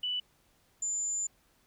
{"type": "tone pair in turn", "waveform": "sine", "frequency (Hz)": [2972, 7101], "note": ["F#7", "A8"], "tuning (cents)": [7, 15], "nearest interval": "octave + minor third", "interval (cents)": 1508, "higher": "second", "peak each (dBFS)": [-30, -30], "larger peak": "neither", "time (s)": [[0.03, 0.2], [0.82, 1.27]], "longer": "second", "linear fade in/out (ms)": 5, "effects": ["pink hiss -68 dBFS RMS until 1.66 s"]}